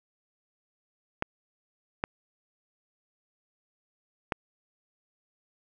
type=clicks; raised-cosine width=0.5 ms; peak=-12 dBFS; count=3; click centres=1.224 / 2.039 / 4.322 s; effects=none